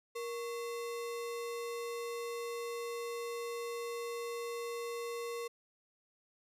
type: tone with sample-and-hold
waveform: sine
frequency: 470.1 Hz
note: A#4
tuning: 15 cents sharp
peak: -37 dBFS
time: 0.15-5.48 s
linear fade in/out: 10 ms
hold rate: 1575 Hz
effects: resampled to 32000 Hz